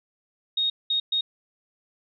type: tone bursts at uneven times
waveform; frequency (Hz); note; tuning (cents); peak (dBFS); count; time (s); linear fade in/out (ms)
sine; 3729; A#7; 0; -21; 3; 0.57-0.7 / 0.9-1 / 1.12-1.21; 5
effects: none